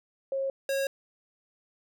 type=tone pair in turn; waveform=sine / square; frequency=541 / 546 Hz; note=C#5 / C#5; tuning=-42 / -26 cents; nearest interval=unison; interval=16 cents; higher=second; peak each=-27 dBFS; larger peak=neither; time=0.32-0.5 / 0.69-0.87 s; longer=neither; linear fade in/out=2 ms; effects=none